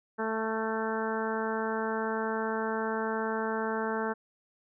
harmonic tone with a mistuned harmonic, 221.1 Hz, A3, 9 cents sharp, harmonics 1 / 2 / 3 / 4 / 5 / 6 / 7 / 8, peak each -35 / -33 / -39 / -36 / -40 / -40 / -38 / -45 dBFS, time 0.18-4.14 s, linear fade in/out 20 ms, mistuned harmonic 6, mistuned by +19 cents, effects none

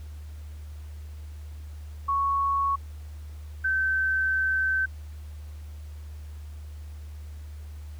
sine tone pair in turn, 1108.7 / 1542.8 Hz, C#6 / G6, 0 / -28 cents, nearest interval tritone, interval 572 cents, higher second, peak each -22 / -22 dBFS, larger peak neither, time 2.08-2.76 / 3.64-4.86 s, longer second, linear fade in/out 10 ms, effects added 75 Hz sine -37 dBFS peak until 7.99 s + pink hiss -57 dBFS RMS until 7.99 s

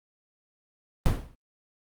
brown noise with exponential decay, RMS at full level -18 dBFS, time 1.06-1.35 s, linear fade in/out 0 ms, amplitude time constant 63 ms, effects Opus 32 kbps

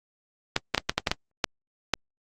clicks, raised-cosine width 0.2 ms, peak -4 dBFS, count 9, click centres 0.564 / 0.747 / 0.779 / 0.895 / 0.98 / 1.072 / 1.115 / 1.442 / 1.937 s, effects Opus 24 kbps

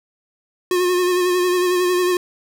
square tone with vibrato, 360.1 Hz, F#4, 47 cents flat, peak -16 dBFS, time 0.71-2.17 s, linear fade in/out 2 ms, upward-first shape sine, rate 11 Hz, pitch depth 32 cents each way, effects none

